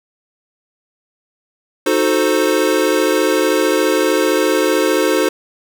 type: chord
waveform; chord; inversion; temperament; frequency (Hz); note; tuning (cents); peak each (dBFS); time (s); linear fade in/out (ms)
square; D# diminished seventh; none; equal with one note detuned; 311.1 / 366.4 / 440 / 523.3; D#4 / F#4 / A4 / C5; 0 / -17 / 0 / 0; -19; 1.86-5.29; 5
effects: none